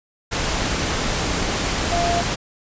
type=tone in noise; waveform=sine; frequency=690 Hz; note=F5; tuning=21 cents flat; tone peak=-20 dBFS; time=1.91-2.22 s; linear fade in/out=20 ms; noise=pink; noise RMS=-22 dBFS; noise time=0.31-2.36 s; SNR=-1 dB; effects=resampled to 16000 Hz